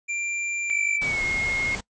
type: tone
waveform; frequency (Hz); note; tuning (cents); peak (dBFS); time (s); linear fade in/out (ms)
square; 2370; D7; +15; -26; 0.08-0.98; 20
type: tone with pitch glide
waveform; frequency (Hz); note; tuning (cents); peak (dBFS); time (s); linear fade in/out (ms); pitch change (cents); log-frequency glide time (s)
sine; 2320 to 2152; D7 to C7; -22 to +48; -23; 0.7-1.75; 0; -130; 1-1.22
type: low-pass noise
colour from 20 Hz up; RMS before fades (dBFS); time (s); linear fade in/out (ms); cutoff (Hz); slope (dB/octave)
pink; -34; 1.01-1.81; 10; 8200; 96
effects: noise-tail reverb RT60 0.1 s tail -22 dB re dry + resampled to 22050 Hz